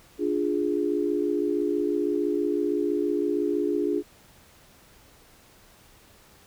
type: chord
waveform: sine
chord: D diminished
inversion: none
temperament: equal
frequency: 293.7 / 349.2 / 415.3 Hz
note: D4 / F4 / Ab4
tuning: 0 / 0 / 0 cents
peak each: -27 dBFS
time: 0.18-4.03 s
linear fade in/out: 50 ms
effects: pink hiss -55 dBFS RMS until 6.46 s